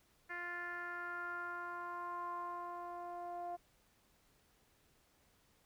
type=tone with low-pass filter sweep; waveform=10% pulse; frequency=350 Hz; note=F4; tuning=4 cents sharp; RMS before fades=-44 dBFS; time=0.29-3.57 s; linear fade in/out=20 ms; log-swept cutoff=1900 to 730 Hz; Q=5.1; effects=pink hiss -72 dBFS RMS until 5.65 s